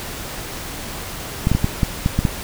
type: clicks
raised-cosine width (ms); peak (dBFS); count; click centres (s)
5; -3; 8; 1.471 / 1.516 / 1.55 / 1.644 / 1.832 / 2.061 / 2.19 / 2.252
effects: pink hiss -30 dBFS RMS until 2.43 s